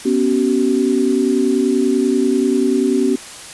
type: chord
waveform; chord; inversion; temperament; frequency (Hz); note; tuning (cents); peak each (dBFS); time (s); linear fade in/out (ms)
sine; B suspended second; none; equal with one note detuned; 246.9 / 277.2 / 379.7; B3 / C#4 / F#4; 0 / 0 / +45; -17; 0.05-3.16; 10
effects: white hiss -34 dBFS RMS until 3.53 s + resampled to 24000 Hz